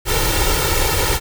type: noise with comb filter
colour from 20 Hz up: pink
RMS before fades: -17 dBFS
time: 0.05-1.2 s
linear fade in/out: 50 ms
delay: 2.2 ms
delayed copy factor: +0.85
effects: none